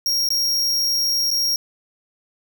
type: tone with dropouts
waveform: 45% pulse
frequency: 5588 Hz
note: F8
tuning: in tune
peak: -18 dBFS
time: 0.06-1.56 s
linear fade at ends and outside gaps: 1 ms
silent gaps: 0.289-0.304 / 1.305-1.313 s
effects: none